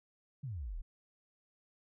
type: exponential sweep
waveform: sine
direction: down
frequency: 150.1 to 31.68 Hz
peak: -38 dBFS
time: 0.43-0.82 s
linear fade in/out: 10 ms
effects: none